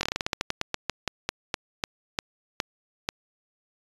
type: slowing click train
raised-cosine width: 0.2 ms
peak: -8 dBFS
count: 21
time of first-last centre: 0.01-3.089 s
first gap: 21 ms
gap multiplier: 1.18
effects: resampled to 24000 Hz